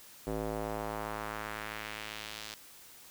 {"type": "tone with band-pass filter sweep", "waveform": "square", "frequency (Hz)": 53.8, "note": "A1", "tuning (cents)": -38, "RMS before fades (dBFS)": -39, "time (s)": [0.27, 2.54], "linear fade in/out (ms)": 0, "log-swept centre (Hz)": [440, 4500], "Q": 1.2, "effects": ["white hiss -54 dBFS RMS until 3.1 s"]}